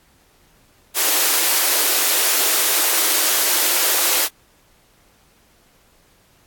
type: high-pass noise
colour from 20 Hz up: white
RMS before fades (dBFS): -17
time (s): 0.94-4.29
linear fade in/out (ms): 50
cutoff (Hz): 290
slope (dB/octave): 96
effects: pink hiss -56 dBFS RMS until 6.46 s + AAC 64 kbps